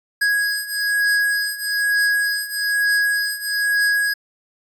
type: beating tone pair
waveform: square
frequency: 1656 / 1657.1 Hz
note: G#6 / G#6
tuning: -5 / -4 cents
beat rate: 1.1 Hz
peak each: -23 / -20 dBFS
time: 0.21-4.14 s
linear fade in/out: 10 ms
effects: resampled to 32000 Hz